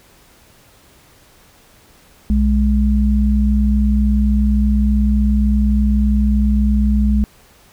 sine tone pair together, 61.74 / 209.5 Hz, B1 / G#3, 0 / +15 cents, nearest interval octave + major sixth, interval 2115 cents, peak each -13 / -15 dBFS, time 2.3-7.24 s, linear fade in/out 0 ms, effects pink hiss -49 dBFS RMS until 7.72 s

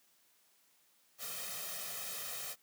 white noise with comb filter, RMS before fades -42 dBFS, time 1.18-2.56 s, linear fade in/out 50 ms, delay 1.6 ms, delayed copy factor +0.9, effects white hiss -70 dBFS RMS until 2.62 s + high-pass 150 Hz 12 dB/octave

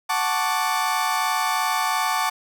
35% pulse chord, D major seventh, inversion first, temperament equal with one note detuned, 740 / 880 / 1111.9 / 1174.7 Hz, F#5 / A5 / C#6 / D6, 0 / 0 / +5 / 0 cents, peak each -26 / -23 / -25 / -25 dBFS, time 0.09-2.3 s, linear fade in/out 10 ms, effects none

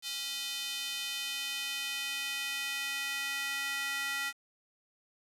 square tone with high-pass filter sweep, 277.2 Hz, C#4, in tune, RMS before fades -36 dBFS, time 0.02-4.33 s, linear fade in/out 50 ms, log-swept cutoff 3500 to 1800 Hz, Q 2.1, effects resampled to 32000 Hz + 9-bit

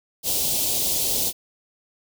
white band-stop noise, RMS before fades -23 dBFS, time 0.23-1.33 s, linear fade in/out 50 ms, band 730 to 3100 Hz, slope 24 dB/octave, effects none

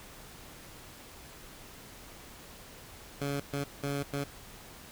15% pulse tone bursts at uneven times, 141.3 Hz, C#3, 34 cents sharp, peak -25 dBFS, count 4, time 3.21-3.4 / 3.53-3.64 / 3.83-4.03 / 4.13-4.24 s, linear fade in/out 5 ms, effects pink hiss -50 dBFS RMS until 4.91 s

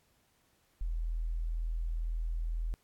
sine tone, 41.02 Hz, E1, 8 cents flat, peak -31 dBFS, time 0.81-2.74 s, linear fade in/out 0 ms, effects pink hiss -71 dBFS RMS until 2.83 s + AAC 64 kbps

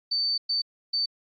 sine tone bursts at uneven times, 4559 Hz, C#8, 48 cents sharp, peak -23 dBFS, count 3, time 0.11-0.38 / 0.49-0.62 / 0.93-1.06 s, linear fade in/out 10 ms, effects AAC 32 kbps

